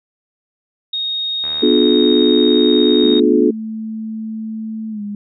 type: tone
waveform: sine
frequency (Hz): 3729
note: A#7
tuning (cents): 0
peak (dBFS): -18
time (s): 0.93-3.2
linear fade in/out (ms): 5
type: click train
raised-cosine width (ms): 0.5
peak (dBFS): -19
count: 136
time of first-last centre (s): 1.44-3.193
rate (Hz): 77
type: chord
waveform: sine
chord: B diminished seventh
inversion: none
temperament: just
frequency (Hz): 246.9 / 296.3 / 355.6 / 426.7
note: B3 / D4 / F4 / Ab4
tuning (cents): 0 / +15 / +31 / +47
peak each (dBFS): -15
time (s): 1.62-3.51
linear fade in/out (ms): 10
type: tone with pitch glide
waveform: sine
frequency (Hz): 220 to 205.3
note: A3 to G#3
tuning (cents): 0 to -20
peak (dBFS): -22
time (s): 3.04-5.15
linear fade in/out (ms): 2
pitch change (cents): -120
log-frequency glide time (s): 4.9-5.02
effects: none